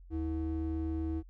triangle ring-modulated tone, 200 Hz, G3, 35 cents sharp, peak -26 dBFS, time 0.1-1.23 s, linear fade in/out 50 ms, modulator 123 Hz, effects tanh soft clip ceiling -22 dBFS + added 44 Hz sine -50 dBFS peak until 1.29 s

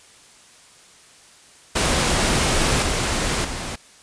pink noise with level steps, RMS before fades -19 / -22 / -29 dBFS, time 1.75-3.76 s, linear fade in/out 10 ms, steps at 2.82 / 3.44 s, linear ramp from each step 10 ms, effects white hiss -49 dBFS RMS until 4.02 s + resampled to 22050 Hz

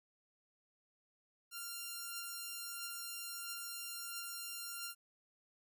5% pulse beating tone pair, 1389 / 1390.5 Hz, F6 / F6, -10 / -8 cents, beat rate 1.5 Hz, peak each -32 / -39 dBFS, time 1.51-4.95 s, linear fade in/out 50 ms, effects none

